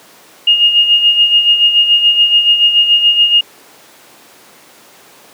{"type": "tone with tremolo", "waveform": "sine", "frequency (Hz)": 2847, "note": "F7", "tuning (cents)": 33, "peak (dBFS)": -4, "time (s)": [0.47, 3.41], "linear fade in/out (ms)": 5, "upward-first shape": "sine", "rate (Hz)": 7, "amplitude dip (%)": 60, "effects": ["pink hiss -41 dBFS RMS until 5.33 s", "high-pass 300 Hz 12 dB/octave"]}